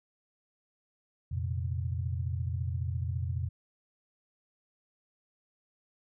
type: chord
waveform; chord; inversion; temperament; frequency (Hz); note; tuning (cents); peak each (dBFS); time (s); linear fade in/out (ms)
sine; F suspended fourth; none; just; 87.31 / 116.41 / 130.96; F2 / Bb2 / C3; 0 / -2 / +2; -32 / -36 / -37; 1.31-3.49; 10
effects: none